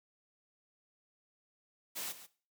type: noise with echo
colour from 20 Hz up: white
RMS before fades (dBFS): -40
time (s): 1.95-2.13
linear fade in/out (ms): 20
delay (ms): 140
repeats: 1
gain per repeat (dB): -13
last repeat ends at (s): 2.27
effects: noise-tail reverb RT60 0.4 s tail -17 dB re dry + high-pass 150 Hz 12 dB/octave